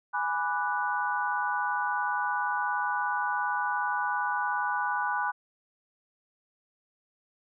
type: chord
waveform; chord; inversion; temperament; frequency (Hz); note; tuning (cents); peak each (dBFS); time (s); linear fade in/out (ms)
sine; G# half-diminished seventh; none; equal; 830.6 / 987.8 / 1174.7 / 1480; G#5 / B5 / D6 / F#6; 0 / 0 / 0 / 0; -32 / -31 / -35 / -31; 0.13-5.32; 20
effects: none